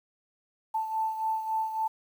sine beating tone pair, 881 / 884.6 Hz, A5 / A5, +2 / +9 cents, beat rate 3.6 Hz, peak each -28 / -35 dBFS, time 0.74-1.88 s, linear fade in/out 10 ms, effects 9-bit

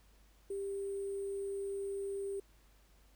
sine tone with sample-and-hold, 395.4 Hz, G4, 15 cents sharp, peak -36 dBFS, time 0.5-2.4 s, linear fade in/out 5 ms, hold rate 8820 Hz, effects added 50 Hz sine -63 dBFS peak until 3.15 s + pink hiss -69 dBFS RMS until 3.15 s

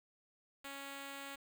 5% pulse tone, 277.2 Hz, C#4, in tune, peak -34 dBFS, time 0.64-1.36 s, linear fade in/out 10 ms, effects 10-bit

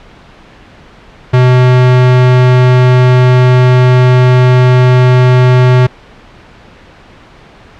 square tone, 126.2 Hz, B2, 38 cents sharp, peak -4 dBFS, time 1.33-5.87 s, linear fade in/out 10 ms, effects pink hiss -37 dBFS RMS until 7.79 s + low-pass 3000 Hz 12 dB/octave

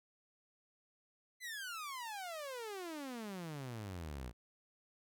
sawtooth exponential sweep, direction down, 2063 to 56.7 Hz, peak -39 dBFS, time 1.4-4.33 s, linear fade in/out 50 ms, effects none

